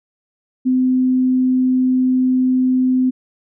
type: tone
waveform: sine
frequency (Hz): 256.1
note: C4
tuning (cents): -37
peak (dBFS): -12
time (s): 0.65-3.11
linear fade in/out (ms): 20
effects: none